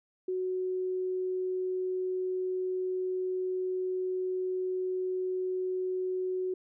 sine tone, 370 Hz, F#4, in tune, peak -29 dBFS, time 0.28-6.54 s, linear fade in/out 5 ms, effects none

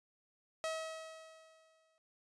sawtooth tone with exponential decay, 641 Hz, E5, 49 cents flat, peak -31 dBFS, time 0.64-1.98 s, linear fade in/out 0 ms, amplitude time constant 290 ms, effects resampled to 22050 Hz

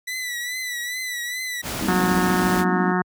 sawtooth tone with vibrato, 1975.5 Hz, B6, in tune, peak -23 dBFS, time 0.07-1.62 s, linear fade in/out 10 ms, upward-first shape triangle, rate 2.4 Hz, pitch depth 66 cents each way
pink noise, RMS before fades -28 dBFS, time 1.62-2.65 s, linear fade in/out 50 ms
triangle chord, C minor seventh, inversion second, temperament just, 196.22 / 235.5 / 261.6 / 314 Hz, G3 / Bb3 / C4 / Eb4, +2 / +18 / 0 / +16 cents, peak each -27 / -28 / -28 / -28 dBFS, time 1.81-2.92 s, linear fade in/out 2 ms
harmonic tone, 182 Hz, F#3, 28 cents flat, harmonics 1 / 2 / 4 / 5 / 6 / 7 / 8 / 9 / 10, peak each -22 / -25 / -28 / -29 / -30 / -30 / -31 / -32 / -32 dBFS, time 1.88-3.02 s, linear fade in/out 5 ms
effects high-pass 60 Hz 12 dB/octave

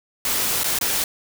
white noise with dropouts, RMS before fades -22 dBFS, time 0.25-1.04 s, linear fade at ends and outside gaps 2 ms, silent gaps 0.635-0.642 / 0.788-0.811 s, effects none

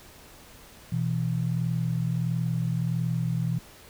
sine tone pair together, 123.91 / 165.4 Hz, B2 / E3, +6 / +6 cents, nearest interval perfect fourth, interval 500 cents, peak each -27 dBFS, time 0.92-3.59 s, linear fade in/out 5 ms, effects pink hiss -50 dBFS RMS until 3.89 s

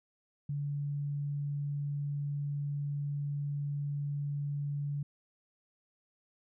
sine tone, 143.8 Hz, D3, 36 cents flat, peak -32 dBFS, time 0.49-5.03 s, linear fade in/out 5 ms, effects none

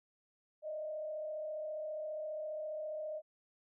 sine tone with frequency modulation, 617 Hz, D#5, 15 cents flat, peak -38 dBFS, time 0.62-3.22 s, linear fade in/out 50 ms, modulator 34.8 Hz, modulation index 0.51, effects none

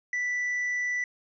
triangle tone with tanh clipping, 1973 Hz, B6, 2 cents flat, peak -27 dBFS, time 0.13-1.04 s, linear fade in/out 2 ms, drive 7 dB, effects resampled to 16000 Hz

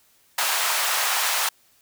pink high-pass noise, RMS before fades -23 dBFS, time 0.38-1.49 s, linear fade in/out 5 ms, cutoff 770 Hz, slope 24 dB/octave, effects white hiss -60 dBFS RMS until 1.81 s

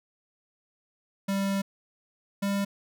square tone pair in turn, 196.5 / 199.24 Hz, G3 / G3, +4 / +28 cents, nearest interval unison, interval 24 cents, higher second, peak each -26 dBFS, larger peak neither, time 1.28-1.62 / 2.42-2.65 s, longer first, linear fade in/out 10 ms, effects none

